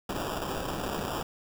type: noise with sample-and-hold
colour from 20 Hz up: white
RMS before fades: -33 dBFS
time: 0.09-1.23 s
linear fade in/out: 5 ms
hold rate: 2100 Hz
effects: none